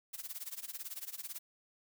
blue noise with tremolo, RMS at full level -41 dBFS, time 0.13-1.39 s, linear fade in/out 10 ms, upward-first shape sine, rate 18 Hz, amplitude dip 90%, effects none

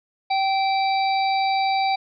harmonic tone, 776 Hz, G5, 18 cents flat, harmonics 1 / 3 / 5 / 6, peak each -19 / -28 / -32 / -33 dBFS, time 0.3-1.96 s, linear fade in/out 10 ms, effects none

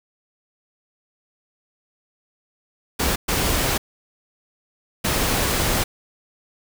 pink noise bursts at uneven times, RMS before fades -21 dBFS, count 3, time 2.99-3.16 / 3.28-3.78 / 5.04-5.84 s, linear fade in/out 10 ms, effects none

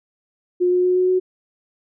sine tone with pitch steps, 358.4 / 361.1 / 363.8 / 366.6 / 369.3 Hz, F4 / F#4 / F#4 / F#4 / F#4, +45 / -42 / -29 / -16 / -3 cents, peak -14 dBFS, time 0.6-1.2 s, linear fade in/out 20 ms, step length 120 ms, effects none

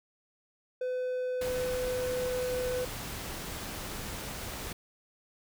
triangle tone with pitch glide, 505 to 501.5 Hz, B4 to B4, +39 to +26 cents, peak -28 dBFS, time 0.81-2.85 s, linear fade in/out 5 ms, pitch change -13 cents, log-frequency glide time 1.08-2.68 s
pink noise, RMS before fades -39 dBFS, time 1.41-4.73 s, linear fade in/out 5 ms
effects none

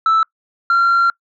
sine tone pair in turn, 1318.5 / 1375.3 Hz, E6 / F6, 0 / -27 cents, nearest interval minor second, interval 73 cents, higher second, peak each -8 dBFS, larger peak neither, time 0.06-0.23 / 0.7-1.1 s, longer second, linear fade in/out 2 ms, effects noise-tail reverb RT60 0.1 s tail -26 dB re dry + tanh soft clip ceiling -9 dBFS

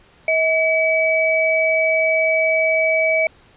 sine tone pair together, 641 / 2284 Hz, E5 / D7, -49 / -49 cents, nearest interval octave + minor seventh, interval 2200 cents, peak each -17 dBFS, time 0.28-3.27 s, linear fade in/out 2 ms, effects pink hiss -51 dBFS RMS until 3.56 s + resampled to 8000 Hz

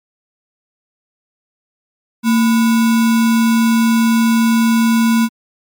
sine tone with sample-and-hold, 228.1 Hz, A#3, 37 cents flat, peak -9 dBFS, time 2.23-5.29 s, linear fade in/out 50 ms, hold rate 1225 Hz, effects MP3 96 kbps

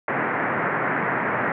white band-pass noise, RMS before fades -24 dBFS, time 0.08-1.52 s, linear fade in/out 2 ms, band 110 to 2000 Hz, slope 48 dB/octave, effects none

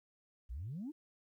sine exponential sweep, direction up, 51.91 to 329.6 Hz, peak -39 dBFS, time 0.49-0.92 s, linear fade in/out 20 ms, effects tanh soft clip ceiling -36 dBFS + 13-bit

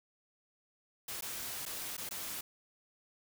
white noise with dropouts, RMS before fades -41 dBFS, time 1.08-2.41 s, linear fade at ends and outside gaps 5 ms, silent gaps 1.21-1.222 / 1.654-1.661 / 1.968-1.978 / 2.091-2.109 s, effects none

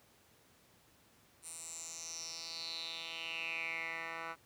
10% pulse tone with band-pass filter sweep, 164.81 Hz, E3, in tune, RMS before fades -43 dBFS, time 1.42-4.36 s, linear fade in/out 50 ms, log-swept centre 9200 to 1500 Hz, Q 6.2, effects pink hiss -66 dBFS RMS until 4.45 s + high-pass 80 Hz 12 dB/octave

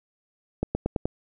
accelerating click train, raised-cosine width 2 ms, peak -11 dBFS, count 5, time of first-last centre 0.63-1.055 s, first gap 120 ms, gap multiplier 0.92, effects none

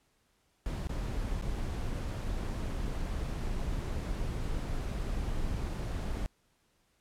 brown noise with dropouts, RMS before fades -34 dBFS, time 0.66-6.26 s, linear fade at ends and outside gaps 0 ms, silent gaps 0.871-0.893 / 1.413-1.423 / 3.599-3.603 s, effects pink hiss -72 dBFS RMS until 7 s + low-pass 12000 Hz 12 dB/octave

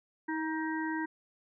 harmonic tone with a mistuned harmonic, 314.8 Hz, D#4, 20 cents sharp, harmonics 1 / 3 / 5 / 6, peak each -33 / -38 / -40 / -41 dBFS, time 0.28-1.06 s, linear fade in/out 10 ms, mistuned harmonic 1, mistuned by +17 cents, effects none

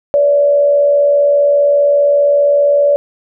sine tone with frequency modulation, 575 Hz, D5, 37 cents flat, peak -7 dBFS, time 0.14-2.96 s, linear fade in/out 0 ms, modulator 75.1 Hz, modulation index 0.32, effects none

